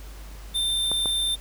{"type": "tone", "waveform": "square", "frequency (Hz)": 3586, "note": "A7", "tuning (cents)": 32, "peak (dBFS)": -23, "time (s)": [0.54, 1.36], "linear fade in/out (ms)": 20}
{"type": "clicks", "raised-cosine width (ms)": 1, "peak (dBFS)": -17, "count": 2, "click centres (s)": [0.916, 1.058]}
{"effects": ["added 50 Hz sine -38 dBFS peak until 1.4 s", "pink hiss -48 dBFS RMS until 1.4 s"]}